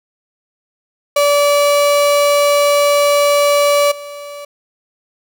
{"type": "tone with level steps", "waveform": "35% pulse", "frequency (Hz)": 577, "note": "D5", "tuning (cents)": -31, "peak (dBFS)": [-8, -26], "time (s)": [1.16, 4.45], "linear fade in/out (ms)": 5, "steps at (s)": 3.91, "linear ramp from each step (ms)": 10, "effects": []}